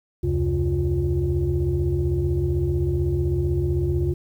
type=tone cluster; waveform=sine; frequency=72.3 / 88.1 / 134.7 / 352.1 Hz; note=D2 / F2 / C#3 / F4; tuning=-27 / +16 / -49 / +14 cents; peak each=-24 dBFS; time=0.23-4.14 s; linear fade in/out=10 ms; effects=tanh soft clip ceiling -13 dBFS + 9-bit